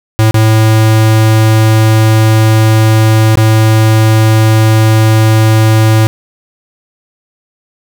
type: tone with dropouts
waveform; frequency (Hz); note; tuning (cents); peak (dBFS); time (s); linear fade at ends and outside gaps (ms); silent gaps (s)
square; 110; A2; 0; -5; 0.19-6.07; 0; 0.31-0.343 / 3.355-3.373
effects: 7-bit